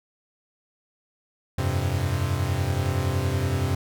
45% pulse chord, F suspended second, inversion none, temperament equal, 87.31 / 98 / 130.81 Hz, F2 / G2 / C3, 0 / 0 / 0 cents, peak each -27 dBFS, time 1.58-3.75 s, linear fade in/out 5 ms, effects none

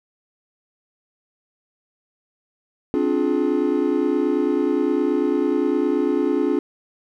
triangle chord, D half-diminished seventh, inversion third, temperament just, 264.3 / 293.7 / 352.4 / 422.9 Hz, C4 / D4 / F4 / Ab4, +18 / 0 / +16 / +31 cents, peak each -22 / -20 / -21 / -22 dBFS, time 2.94-6.59 s, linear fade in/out 0 ms, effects none

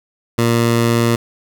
15% pulse tone, 117 Hz, A#2, 7 cents sharp, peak -6 dBFS, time 0.38-1.16 s, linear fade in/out 5 ms, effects none

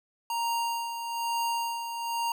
square tone with tremolo, 932.3 Hz, A#5, in tune, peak -27 dBFS, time 0.3-2.32 s, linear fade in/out 2 ms, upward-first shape sine, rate 1.1 Hz, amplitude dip 55%, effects 11-bit

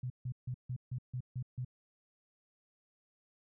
sine tone bursts, 125.7 Hz, B2, 31 cents sharp, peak -35 dBFS, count 8, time 0.03-1.648 s, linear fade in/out 5 ms, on 71 ms, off 150 ms, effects none

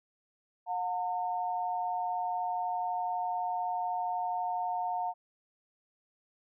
sine tone pair together, 720.7 / 908 Hz, F#5 / A#5, -46 / -46 cents, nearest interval major third, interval 400 cents, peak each -32 / -34 dBFS, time 0.66-5.14 s, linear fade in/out 50 ms, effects none

